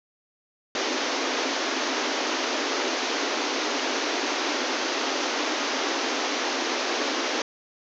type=band-pass noise; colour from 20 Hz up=pink; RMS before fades=-27 dBFS; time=0.75-7.42 s; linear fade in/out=2 ms; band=250 to 6500 Hz; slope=96 dB/octave; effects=none